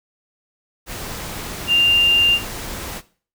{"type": "tone in noise", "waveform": "sine", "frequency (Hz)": 2794, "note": "F7", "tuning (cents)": 0, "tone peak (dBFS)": -12, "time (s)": [1.67, 2.39], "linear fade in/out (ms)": 50, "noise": "pink", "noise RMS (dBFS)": -30, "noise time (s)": [0.86, 3.02], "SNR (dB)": 15, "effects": ["noise-tail reverb RT60 0.4 s tail -17 dB re dry"]}